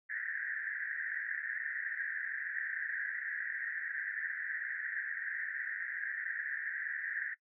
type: band-pass noise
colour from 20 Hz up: white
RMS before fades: -39 dBFS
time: 0.09-7.35 s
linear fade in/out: 20 ms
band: 1600 to 1900 Hz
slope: 96 dB/octave
effects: noise-tail reverb RT60 0.1 s tail -20 dB re dry